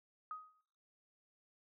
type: tone with exponential decay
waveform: sine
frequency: 1254 Hz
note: D#6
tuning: 13 cents sharp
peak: -39 dBFS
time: 0.31-0.61 s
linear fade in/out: 1 ms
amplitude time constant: 64 ms
effects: noise-tail reverb RT60 0.8 s tail -24 dB re dry